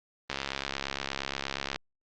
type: click train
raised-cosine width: 0.2 ms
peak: -13 dBFS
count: 101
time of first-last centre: 0.3-1.76 s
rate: 68.5 Hz
effects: low-pass 5000 Hz 12 dB/octave + Opus 32 kbps